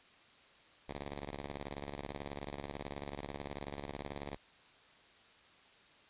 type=ring-modulated tone; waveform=5% pulse; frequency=71 Hz; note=C#2; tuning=42 cents sharp; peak=-28 dBFS; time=0.88-4.37 s; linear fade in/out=5 ms; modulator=26.3 Hz; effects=white hiss -62 dBFS RMS until 6.09 s + resampled to 8000 Hz